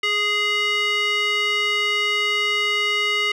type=tone with band-pass filter; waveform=square; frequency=415.3 Hz; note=G#4; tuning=in tune; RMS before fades=-21 dBFS; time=0.03-3.32 s; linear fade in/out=5 ms; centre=2500 Hz; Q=4.4; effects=none